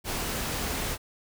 pink noise, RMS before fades -31 dBFS, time 0.04-0.98 s, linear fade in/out 50 ms, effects none

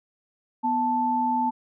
sine tone pair together, 246.9 / 879.9 Hz, B3 / A5, 0 / 0 cents, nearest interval octave + minor seventh, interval 2200 cents, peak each -27 / -22 dBFS, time 0.63-1.51 s, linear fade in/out 20 ms, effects none

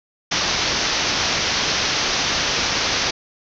white low-pass noise, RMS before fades -21 dBFS, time 0.31-3.11 s, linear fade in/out 10 ms, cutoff 6200 Hz, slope 96 dB/octave, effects none

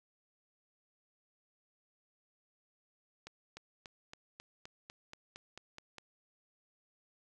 accelerating click train, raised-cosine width 0.2 ms, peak -30 dBFS, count 12, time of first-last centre 3.27-5.983 s, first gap 300 ms, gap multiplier 0.96, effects none

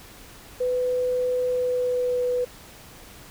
sine tone with pitch glide, 500 to 494.5 Hz, B4 to B4, +21 to +2 cents, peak -21 dBFS, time 0.6-2.45 s, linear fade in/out 10 ms, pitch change -19 cents, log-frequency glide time 1.44-2.26 s, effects pink hiss -46 dBFS RMS until 3.3 s

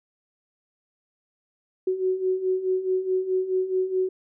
sine beating tone pair, 370 / 374.7 Hz, F#4 / F#4, 0 / +22 cents, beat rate 4.7 Hz, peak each -28 / -23 dBFS, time 1.87-4.09 s, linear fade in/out 5 ms, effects none

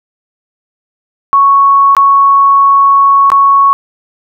sine tone with dropouts, 1108.7 Hz, C#6, in tune, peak -3 dBFS, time 1.33-3.73 s, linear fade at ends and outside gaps 0 ms, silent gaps 1.95-1.967 / 3.302-3.318 s, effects none

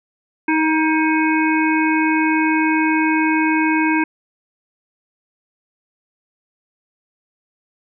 harmonic tone with a mistuned harmonic, 314.5 Hz, D#4, 19 cents sharp, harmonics 1 / 3 / 5 / 7 / 8, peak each -16 / -21 / -23 / -24 / -25 dBFS, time 0.48-4.04 s, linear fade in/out 5 ms, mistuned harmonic 5, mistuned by +25 cents, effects none

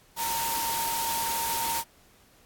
sine tone in noise, 919 Hz, A#5, 25 cents flat, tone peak -29 dBFS, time 0.16-1.84 s, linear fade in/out 50 ms, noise white, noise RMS -31 dBFS, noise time 0.16-1.84 s, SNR -1 dB, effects pink hiss -59 dBFS RMS until 2.45 s + AAC 64 kbps

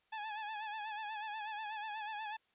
sawtooth tone with vibrato, 855 Hz, A5, 50 cents flat, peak -36 dBFS, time 0.12-2.37 s, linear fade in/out 10 ms, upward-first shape sine, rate 8.2 Hz, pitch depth 65 cents each way, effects white hiss -75 dBFS RMS until 2.54 s + resampled to 8000 Hz

